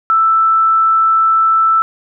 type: tone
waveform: sine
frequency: 1323 Hz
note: E6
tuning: 6 cents sharp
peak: -8 dBFS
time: 0.1-1.82 s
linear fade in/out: 0 ms
effects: none